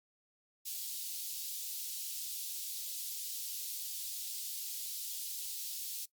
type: high-pass noise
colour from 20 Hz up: white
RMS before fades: -41 dBFS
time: 0.65-6.06 s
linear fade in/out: 20 ms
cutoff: 3400 Hz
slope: 24 dB/octave
effects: noise-tail reverb RT60 0.1 s tail -20 dB re dry + Opus 48 kbps